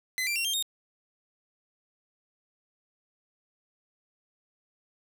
sawtooth tone with pitch steps, 2031 / 2360 / 2743 / 3187 / 3703 Hz, B6 / D7 / F7 / G7 / A#7, +48 / +8 / -32 / +28 / -12 cents, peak -24 dBFS, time 0.18-0.625 s, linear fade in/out 0 ms, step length 89 ms, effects none

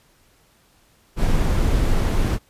brown noise, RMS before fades -18 dBFS, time 1.16-2.39 s, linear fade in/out 50 ms, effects pink hiss -58 dBFS RMS until 2.49 s + resampled to 32000 Hz

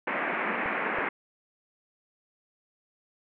white band-pass noise, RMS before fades -30 dBFS, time 0.07-1.09 s, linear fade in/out 5 ms, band 180 to 2300 Hz, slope 48 dB/octave
clicks, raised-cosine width 1 ms, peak -21 dBFS, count 2, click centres 0.659 / 0.986 s
effects none

